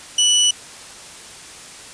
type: tone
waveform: 25% pulse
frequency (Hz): 2960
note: F#7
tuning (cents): 0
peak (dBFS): -9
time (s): 0.18-0.51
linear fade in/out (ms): 5
effects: white hiss -38 dBFS RMS until 1.93 s + resampled to 22050 Hz